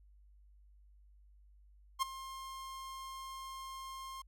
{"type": "tone with ADSR envelope", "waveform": "45% pulse", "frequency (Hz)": 1063, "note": "C6", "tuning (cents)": 27, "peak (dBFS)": -28, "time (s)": [1.99, 4.22], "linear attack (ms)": 32, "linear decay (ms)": 12, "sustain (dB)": -16, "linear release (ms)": 6, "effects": ["added 50 Hz sine -59 dBFS peak until 4.27 s"]}